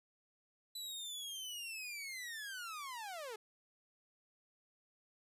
sawtooth linear sweep, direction down, 3998 to 411.6 Hz, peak -40 dBFS, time 0.75-3.36 s, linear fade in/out 5 ms, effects resampled to 32000 Hz

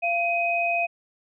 sine tone pair together, 689 / 2513 Hz, F5 / D#7, -24 / +17 cents, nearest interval octave + minor seventh, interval 2241 cents, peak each -24 dBFS, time 0.02-0.87 s, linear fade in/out 20 ms, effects none

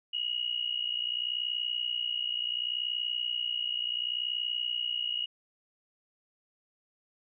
sine tone with amplitude modulation, 2891 Hz, F#7, 41 cents flat, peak -26 dBFS, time 0.13-5.26 s, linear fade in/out 10 ms, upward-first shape sine, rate 60.7 Hz, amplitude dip 80%, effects none

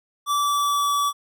square tone with pitch glide, 1160 to 1148 Hz, D6 to D6, -22 to -40 cents, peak -20 dBFS, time 0.26-1.13 s, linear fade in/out 50 ms, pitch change -18 cents, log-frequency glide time 0.39-0.93 s, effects none

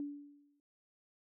sine tone with exponential decay, 288.2 Hz, D4, 33 cents flat, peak -35 dBFS, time 0-0.6 s, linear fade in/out 1 ms, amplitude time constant 130 ms, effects none

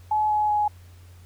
sine tone with pitch steps, 853 / 845.2 / 837.4 Hz, G#5 / G#5 / G#5, +46 / +30 / +14 cents, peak -19 dBFS, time 0.11-0.68 s, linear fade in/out 5 ms, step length 190 ms, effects added 89 Hz sine -45 dBFS peak until 1.25 s + pink hiss -57 dBFS RMS until 1.25 s

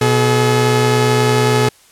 sawtooth tone pair together, 123.47 / 426.5 Hz, B2 / G#4, 0 / +46 cents, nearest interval octave + major sixth, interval 2146 cents, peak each -10 dBFS, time 0.01-1.69 s, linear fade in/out 5 ms, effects white hiss -48 dBFS RMS until 1.91 s + low-pass 11000 Hz 12 dB/octave

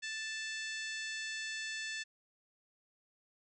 harmonic tone, 880 Hz, A5, in tune, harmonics 2 / 3 / 4 / 5 / 6 / 7 / 8 / 9, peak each -41 / -45 / -47 / -49 / -51 / -52 / -53 / -54 dBFS, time 0.02-2.04 s, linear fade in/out 20 ms, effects none

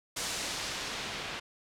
white noise with low-pass filter sweep, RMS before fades -37 dBFS, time 0.16-1.4 s, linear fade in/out 10 ms, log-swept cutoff 8000 to 3000 Hz, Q 0.83, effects none

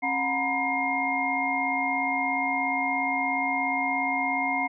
sine tone cluster, 270.2 / 728 / 938 / 995 / 2129 Hz, C#4 / F#5 / A#5 / B5 / C7, -44 / -28 / +11 / +13 / +30 cents, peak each -32 / -29 / -33 / -34 / -27 dBFS, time 0.02-4.68 s, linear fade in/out 20 ms, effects none

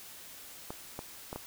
clicks, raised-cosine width 1 ms, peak -24 dBFS, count 4, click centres 0.705 / 0.991 / 1.329 / 1.36 s, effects white hiss -49 dBFS RMS until 1.46 s

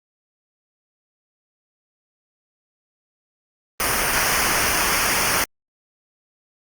pink noise with comb filter, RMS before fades -20 dBFS, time 3.8-5.44 s, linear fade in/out 0 ms, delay 0.26 ms, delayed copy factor -0.75, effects Opus 32 kbps

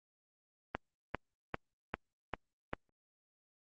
click train, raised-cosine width 0.5 ms, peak -19 dBFS, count 6, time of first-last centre 0.75-2.734 s, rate 2.52 Hz, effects Opus 24 kbps

